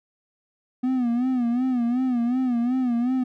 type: tone with vibrato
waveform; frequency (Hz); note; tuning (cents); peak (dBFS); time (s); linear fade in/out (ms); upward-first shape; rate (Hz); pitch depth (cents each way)
triangle; 246.9; B3; 0; -18; 0.83-3.24; 10; sine; 2.7; 95
effects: none